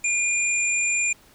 sine tone pair together, 2410 / 7222 Hz, D7 / A8, +44 / +44 cents, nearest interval octave + perfect fifth, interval 1900 cents, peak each -22 / -24 dBFS, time 0.04-1.13 s, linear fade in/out 5 ms, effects pink hiss -54 dBFS RMS until 1.34 s

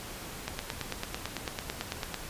click train, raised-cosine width 0.2 ms, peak -15 dBFS, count 16, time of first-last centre 0.48-2.143 s, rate 9.02 Hz, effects pink hiss -42 dBFS RMS until 2.29 s + resampled to 32000 Hz

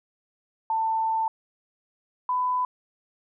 sine tone pair in turn, 891 / 1000.1 Hz, A5 / B5, +22 / +21 cents, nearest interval major second, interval 199 cents, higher second, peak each -22 dBFS, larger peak neither, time 0.7-1.28 / 2.29-2.65 s, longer first, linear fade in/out 2 ms, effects none

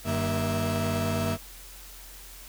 35% pulse tone cluster, 95.9 / 151.5 / 234.9 / 656 Hz, G2 / D#3 / A#3 / E5, -37 / -46 / +13 / -9 cents, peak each -28 / -32 / -29 / -30 dBFS, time 0.04-1.38 s, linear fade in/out 50 ms, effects added 44 Hz sine -47 dBFS peak until 2.48 s + white hiss -47 dBFS RMS until 2.48 s

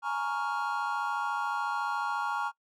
triangle chord, Bb minor seventh, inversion third, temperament equal with one note detuned, 838.3 / 932.3 / 1108.7 / 1396.9 Hz, Ab5 / Bb5 / Db6 / F6, +16 / 0 / 0 / 0 cents, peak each -33 dBFS, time 0.02-2.52 s, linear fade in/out 50 ms, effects noise-tail reverb RT60 0.1 s tail -22 dB re dry

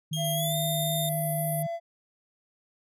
sine tone with vibrato, 154.9 Hz, D#3, 7 cents flat, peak -29 dBFS, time 0.11-1.67 s, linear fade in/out 10 ms, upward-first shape sine, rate 3.9 Hz, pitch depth 13 cents each way
sawtooth tone with pitch glide, 3238 to 3635 Hz, G#7 to A#7, -45 to -44 cents, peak -29 dBFS, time 0.13-1.09 s, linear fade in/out 2 ms, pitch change +201 cents, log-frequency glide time 0.33-0.56 s
triangle tone, 675 Hz, E5, 41 cents sharp, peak -28 dBFS, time 0.16-1.8 s, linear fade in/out 50 ms
white band-pass noise, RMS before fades -36 dBFS, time 0.24-1.63 s, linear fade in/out 10 ms, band 10000 to 13000 Hz, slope 96 dB/octave
effects none

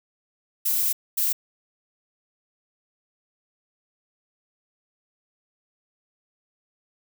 violet noise bursts at uneven times, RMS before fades -23 dBFS, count 2, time 0.65-0.93 / 1.17-1.33 s, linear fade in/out 10 ms, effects none

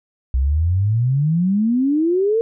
sine exponential sweep, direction up, 61.9 to 466.2 Hz, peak -14 dBFS, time 0.34-2.41 s, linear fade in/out 0 ms, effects none

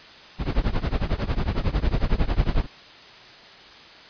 brown noise with tremolo, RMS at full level -18 dBFS, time 0.38-2.67 s, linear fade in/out 50 ms, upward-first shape triangle, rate 11 Hz, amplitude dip 100%, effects white hiss -45 dBFS RMS until 4.09 s + resampled to 11025 Hz

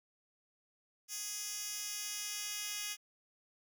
10% pulse tone with high-pass filter sweep, 415.3 Hz, G#4, in tune, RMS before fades -41 dBFS, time 1.08-2.97 s, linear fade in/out 50 ms, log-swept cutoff 5600 to 3700 Hz, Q 1.3, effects none

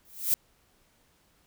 violet noise with exponential growth, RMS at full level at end -21 dBFS, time 0.05-0.34 s, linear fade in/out 0 ms, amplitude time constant 62 ms, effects pink hiss -66 dBFS RMS until 1.46 s

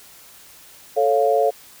sine chord, A augmented, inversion none, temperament equal, 440 / 554.4 / 698.5 Hz, A4 / C#5 / E#5, 0 / 0 / 0 cents, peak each -19 dBFS, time 0.96-1.51 s, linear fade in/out 20 ms, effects white hiss -46 dBFS RMS until 1.8 s

